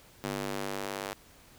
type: tone with high-pass filter sweep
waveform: square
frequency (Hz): 49.46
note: G1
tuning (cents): +16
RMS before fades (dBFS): -36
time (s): 0.24-1.13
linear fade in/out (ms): 0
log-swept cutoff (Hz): 220 to 500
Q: 0.82
effects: pink hiss -57 dBFS RMS until 1.58 s